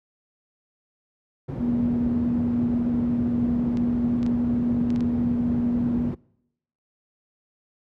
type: low-pass noise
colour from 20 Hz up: white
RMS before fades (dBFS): -30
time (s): 1.48-6.15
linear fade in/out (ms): 10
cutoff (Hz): 230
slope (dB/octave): 12
type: tone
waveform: sine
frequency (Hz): 240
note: B3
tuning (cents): -49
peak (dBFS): -21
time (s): 1.58-6.12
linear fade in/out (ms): 50
type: clicks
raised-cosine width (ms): 0.2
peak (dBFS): -24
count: 6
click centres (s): 3.772 / 4.23 / 4.264 / 4.904 / 4.961 / 5.007
effects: noise-tail reverb RT60 0.8 s tail -24 dB re dry + high-pass 60 Hz 12 dB/octave